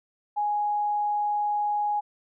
sine tone, 831 Hz, G#5, 1 cent sharp, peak -23 dBFS, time 0.36-2.01 s, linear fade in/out 20 ms, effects none

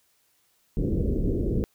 pink low-pass noise, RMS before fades -25 dBFS, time 0.77-1.64 s, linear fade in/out 0 ms, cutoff 480 Hz, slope 48 dB/octave, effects white hiss -67 dBFS RMS until 1.74 s

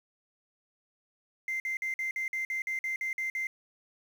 triangle tone bursts, 2085 Hz, C7, 7 cents flat, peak -27 dBFS, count 12, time 1.48-3.47 s, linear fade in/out 2 ms, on 120 ms, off 50 ms, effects tanh soft clip ceiling -26 dBFS + 9-bit

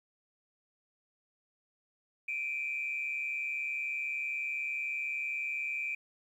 sine tone pair together, 2349 / 2489 Hz, D7 / D#7, 0 / 0 cents, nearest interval minor second, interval 100 cents, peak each -34 / -36 dBFS, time 2.28-5.95 s, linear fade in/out 5 ms, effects tanh soft clip ceiling -25 dBFS + 11-bit

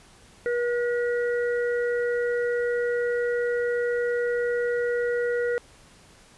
harmonic tone, 480.8 Hz, B4, 46 cents flat, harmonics 1 / 3 / 4, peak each -23 / -33 / -35 dBFS, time 0.46-5.58 s, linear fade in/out 0 ms, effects pink hiss -53 dBFS RMS until 6.37 s + resampled to 24000 Hz

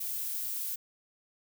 violet noise, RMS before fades -35 dBFS, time 0-0.76 s, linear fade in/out 10 ms, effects none

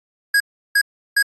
square tone bursts, 1647 Hz, G#6, 15 cents flat, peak -13 dBFS, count 3, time 0.34-1.226 s, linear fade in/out 5 ms, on 62 ms, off 350 ms, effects AAC 32 kbps

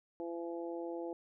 harmonic tone, 169.4 Hz, E3, 48 cents sharp, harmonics 2 / 3 / 4 / 5, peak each -40 / -43 / -48 / -50 dBFS, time 0.2-1.13 s, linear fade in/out 0 ms, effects none

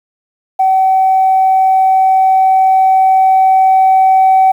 sine tone with level ramp, 761 Hz, F#5, 48 cents sharp, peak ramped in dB -6 to -3 dBFS, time 0.59-4.52 s, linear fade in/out 10 ms, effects tanh soft clip ceiling -2 dBFS + 7-bit

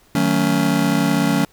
square chord, D# half-diminished seventh, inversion none, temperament just, 155.56 / 186.68 / 224 / 280 Hz, D#3 / F#3 / A3 / C#4, 0 / +16 / +31 / +18 cents, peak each -23 / -22 / -22 / -20 dBFS, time 0.15-1.45 s, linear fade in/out 2 ms, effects pink hiss -54 dBFS RMS until 1.52 s

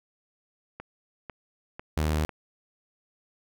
click train, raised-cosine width 0.5 ms, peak -23 dBFS, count 4, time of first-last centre 0.8-2.293 s, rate 2.01 Hz
sawtooth tone, 77 Hz, D#2, 17 cents flat, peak -20 dBFS, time 1.97-2.25 s, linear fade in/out 0 ms
effects none

